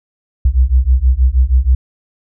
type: beating tone pair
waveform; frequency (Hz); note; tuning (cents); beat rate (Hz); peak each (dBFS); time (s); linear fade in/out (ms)
sine; 60.7 / 67; B1 / C2; -29 / +42; 6.3; -11; 0.45-1.75; 5
effects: none